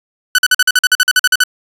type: tone bursts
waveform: sawtooth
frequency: 1495 Hz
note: F#6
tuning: 17 cents sharp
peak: -3 dBFS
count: 14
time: 0.35-1.437 s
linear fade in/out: 2 ms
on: 34 ms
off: 47 ms
effects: resampled to 32000 Hz